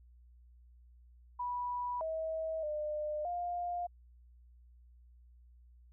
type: tone with pitch steps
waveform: sine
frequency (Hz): 980 / 641 / 603 / 704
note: B5 / E5 / D5 / F5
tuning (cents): -14 / -49 / +46 / +14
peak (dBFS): -34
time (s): 1.39-3.87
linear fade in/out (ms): 10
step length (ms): 620
effects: added 60 Hz sine -57 dBFS peak until 5.92 s